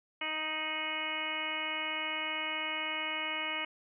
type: harmonic tone with a mistuned harmonic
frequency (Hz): 311.9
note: D#4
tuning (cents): +4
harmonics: 1 / 2 / 3 / 4 / 5 / 6 / 7 / 8 / 9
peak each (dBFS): -47 / -45 / -43 / -43 / -47 / -44 / -37 / -41 / -39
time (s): 0.21-3.65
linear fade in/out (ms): 5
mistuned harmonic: 9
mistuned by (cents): +73
effects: none